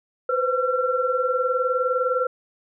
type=tone cluster; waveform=sine; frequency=497.3 / 517 / 1359 Hz; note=B4 / C5 / F6; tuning=+12 / -21 / -48 cents; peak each=-24 dBFS; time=0.29-2.27 s; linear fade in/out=5 ms; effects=none

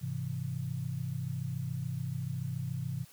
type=chord; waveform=sine; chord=Ab augmented; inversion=none; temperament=equal; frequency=103.83 / 130.81 / 164.81 Hz; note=Ab2 / C3 / E3; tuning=0 / 0 / 0 cents; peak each=-40 / -35 / -39 dBFS; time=0.01-3.05 s; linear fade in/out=20 ms; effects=white hiss -58 dBFS RMS until 3.12 s

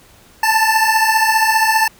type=beating tone pair; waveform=25% pulse; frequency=876 / 891 Hz; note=A5 / A5; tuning=-8 / +22 cents; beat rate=15 Hz; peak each=-11 dBFS; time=0.43-1.88 s; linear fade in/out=5 ms; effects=pink hiss -47 dBFS RMS until 1.99 s

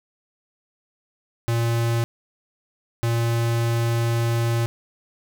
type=tone bursts at uneven times; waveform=square; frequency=116.54 Hz; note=A#2; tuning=in tune; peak=-20 dBFS; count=2; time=1.48-2.04 / 3.03-4.66 s; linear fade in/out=0 ms; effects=none

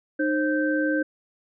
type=tone cluster; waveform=sine; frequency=305.5 / 532 / 1555 Hz; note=D#4 / C5 / G6; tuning=-32 / +29 / -14 cents; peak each=-23 / -27 / -27 dBFS; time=0.19-1.03 s; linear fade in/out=10 ms; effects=none

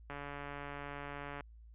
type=click train; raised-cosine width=0.5 ms; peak=-29 dBFS; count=188; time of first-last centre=0.1-1.408 s; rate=143 Hz; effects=added 56 Hz sine -53 dBFS peak until 1.74 s + resampled to 8000 Hz

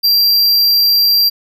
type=tone; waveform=square; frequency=4733 Hz; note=D8; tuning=13 cents sharp; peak=-9 dBFS; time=0.03-1.3 s; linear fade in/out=20 ms; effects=none

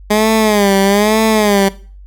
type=tone with vibrato; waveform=15% pulse; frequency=207.7 Hz; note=G#3; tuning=in tune; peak=-3 dBFS; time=0.1-1.69 s; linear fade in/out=10 ms; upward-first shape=sine; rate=1.1 Hz; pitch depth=110 cents each way; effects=noise-tail reverb RT60 0.4 s tail -18 dB re dry + added 48 Hz sine -33 dBFS peak until 2.06 s

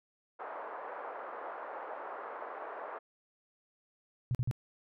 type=band-pass noise; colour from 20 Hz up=pink; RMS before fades=-43 dBFS; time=0.39-2.99 s; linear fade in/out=10 ms; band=500 to 1400 Hz; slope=24 dB/octave
type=tone bursts; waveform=sine; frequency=123.4 Hz; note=B2; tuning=1 cent flat; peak=-28 dBFS; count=3; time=4.31-4.512 s; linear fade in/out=0 ms; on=38 ms; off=44 ms
effects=none

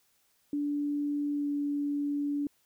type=tone with pitch glide; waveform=sine; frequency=290.3 to 288.1 Hz; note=D4 to D4; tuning=-20 to -33 cents; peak=-28 dBFS; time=0.53-2.47 s; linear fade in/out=2 ms; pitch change=-13 cents; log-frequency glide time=1.33-1.48 s; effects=white hiss -70 dBFS RMS until 2.65 s

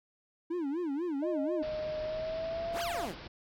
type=tone with vibrato; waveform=triangle; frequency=313.1 Hz; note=D#4; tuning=11 cents sharp; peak=-29 dBFS; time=0.5-1.63 s; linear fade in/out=10 ms; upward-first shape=sine; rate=4.1 Hz; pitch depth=240 cents each way
type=tone with pitch glide; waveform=sine; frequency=618 to 689.7 Hz; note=D#5 to F5; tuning=-12 to -22 cents; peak=-33 dBFS; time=1.22-3.06 s; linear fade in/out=10 ms; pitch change=+190 cents; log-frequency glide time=2.02-2.89 s
type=low-pass noise; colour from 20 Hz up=pink; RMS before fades=-46 dBFS; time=1.62-3.28 s; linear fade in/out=10 ms; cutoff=5300 Hz; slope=96 dB/octave
type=exponential two-way sweep; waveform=15% pulse; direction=up then down; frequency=124.6 to 1661.2 to 124.6 Hz; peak=-30 dBFS; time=2.72-3.15 s; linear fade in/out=50 ms; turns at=2.82 s
effects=none

